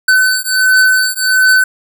square beating tone pair, 1515 / 1516.4 Hz, F#6 / F#6, +40 / +42 cents, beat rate 1.4 Hz, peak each -12 dBFS, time 0.08-1.64 s, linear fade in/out 5 ms, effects none

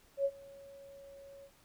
sine tone with ADSR envelope, 554.4 Hz, C#5, in tune, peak -26 dBFS, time 0.17-1.51 s, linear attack 79 ms, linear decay 54 ms, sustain -24 dB, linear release 70 ms, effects pink hiss -65 dBFS RMS until 1.64 s

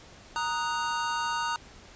square chord, D# minor, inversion second, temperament equal, 932.3 / 1244.5 / 1480 Hz, A#5 / D#6 / F#6, 0 / 0 / 0 cents, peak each -31 / -34 / -35 dBFS, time 0.36-1.56 s, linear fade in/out 0 ms, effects pink hiss -51 dBFS RMS until 1.95 s + resampled to 16000 Hz

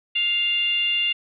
sine tone with frequency modulation, 2794 Hz, F7, in tune, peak -19 dBFS, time 0.15-1.13 s, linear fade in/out 10 ms, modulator 687 Hz, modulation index 0.54, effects none

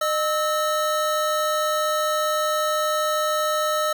square tone pair together, 611.5 / 1299 Hz, D#5 / E6, -30 / -26 cents, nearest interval octave + minor second, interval 1304 cents, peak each -24 dBFS, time 0.01-3.93 s, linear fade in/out 5 ms, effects 9-bit

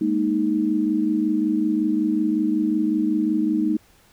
sine chord, Ab suspended second, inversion none, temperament equal, 207.7 / 233.1 / 311.1 Hz, Ab3 / Bb3 / Eb4, 0 / 0 / 0 cents, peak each -25 / -25 / -20 dBFS, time 0.01-3.77 s, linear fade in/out 5 ms, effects pink hiss -56 dBFS RMS until 4.12 s

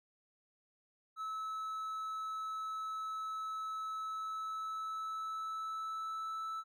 triangle tone with pitch glide, 1300 to 1314.3 Hz, E6 to E6, -24 to -6 cents, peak -36 dBFS, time 1.16-6.64 s, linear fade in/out 50 ms, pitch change +18 cents, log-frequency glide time 3.98-6.52 s, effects none

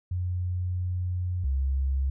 sine tone pair in turn, 90.1 / 67.35 Hz, F#2 / C#2, -45 / -49 cents, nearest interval perfect fourth, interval 504 cents, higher first, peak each -26 / -23 dBFS, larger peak second, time 0.11-1.44 / 1.44-2.1 s, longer first, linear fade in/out 5 ms, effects none

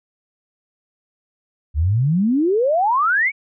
sine exponential sweep, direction up, 69.3 to 2316 Hz, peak -14 dBFS, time 1.74-3.32 s, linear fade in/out 50 ms, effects none

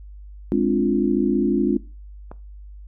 sine chord, D half-diminished seventh, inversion second, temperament equal, 207.7 / 261.6 / 293.7 / 349.2 Hz, Ab3 / C4 / D4 / F4, 0 / 0 / 0 / 0 cents, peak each -22 dBFS, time 0.52-1.77 s, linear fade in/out 0 ms
click, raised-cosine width 1 ms, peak -22 dBFS, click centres 2.315 s
effects noise-tail reverb RT60 0.3 s tail -19 dB re dry + added 50 Hz sine -37 dBFS peak until 2.87 s

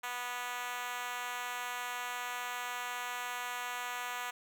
5% pulse tone with high-pass filter, 245.4 Hz, B3, 11 cents flat, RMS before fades -39 dBFS, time 0.03-4.31 s, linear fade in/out 10 ms, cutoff 870 Hz, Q 1.6, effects none

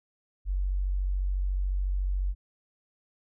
sine tone, 47 Hz, F#1, 28 cents sharp, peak -25 dBFS, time 0.45-2.35 s, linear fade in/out 50 ms, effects none

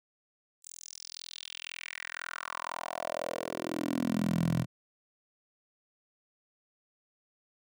10% pulse tone with high-pass filter sweep, 42 Hz, E1, 33 cents sharp, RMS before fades -35 dBFS, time 0.62-4.66 s, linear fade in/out 50 ms, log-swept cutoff 7900 to 130 Hz, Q 3.7, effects none

